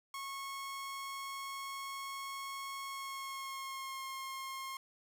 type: tone with pitch glide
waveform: sawtooth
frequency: 1095 to 1070.6 Hz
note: C#6 to C6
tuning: -22 to +39 cents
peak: -37 dBFS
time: 0.14-4.77 s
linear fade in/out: 2 ms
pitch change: -39 cents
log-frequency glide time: 2.85-4.04 s
effects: 11-bit